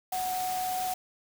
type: tone in noise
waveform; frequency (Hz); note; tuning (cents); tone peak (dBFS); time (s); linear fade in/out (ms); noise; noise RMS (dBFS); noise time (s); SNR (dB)
sine; 739; F#5; -2; -29; 0.12-0.94; 5; white; -38; 0.12-0.94; +6
effects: none